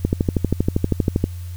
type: click train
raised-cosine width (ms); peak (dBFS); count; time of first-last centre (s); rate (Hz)
3; -4; 16; 0.05-1.24; 12.6
effects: added 88 Hz sine -28 dBFS peak until 1.56 s + white hiss -48 dBFS RMS until 1.56 s

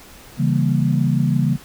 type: chord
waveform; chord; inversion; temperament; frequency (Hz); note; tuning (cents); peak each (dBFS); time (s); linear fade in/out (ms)
sine; C# diminished seventh; none; equal; 138.59 / 164.81 / 196 / 233.1; C#3 / E3 / G3 / Bb3; 0 / 0 / 0 / 0; -18 / -20 / -23 / -22; 0.37-1.58; 50
effects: pink hiss -43 dBFS RMS until 1.64 s

